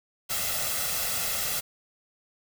white noise with comb filter, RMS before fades -29 dBFS, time 0.29-1.61 s, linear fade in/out 20 ms, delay 1.5 ms, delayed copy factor +0.65, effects none

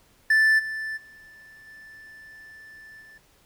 triangle tone with level steps, 1760 Hz, A6, in tune, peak -14 / -27 / -45 / -42 / -45 dBFS, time 0.3-3.18 s, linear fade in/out 5 ms, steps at 0.58 / 0.96 / 1.66 / 3 s, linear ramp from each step 20 ms, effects pink hiss -60 dBFS RMS until 3.45 s

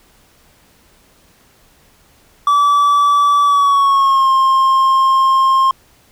triangle tone with pitch glide, 1153 to 1063.4 Hz, D6 to C6, -32 to +28 cents, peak -7 dBFS, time 2.47-5.71 s, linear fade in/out 2 ms, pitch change -140 cents, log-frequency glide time 3.44-4.3 s, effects pink hiss -51 dBFS RMS until 6.11 s

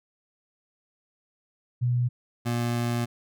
sine / 25% pulse tone pair in turn, 122.5 / 119.15 Hz, B2 / A#2, -14 / +38 cents, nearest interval unison, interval 48 cents, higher first, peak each -21 dBFS, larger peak neither, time 1.81-2.09 / 2.45-3.06 s, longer second, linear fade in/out 20 ms, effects none

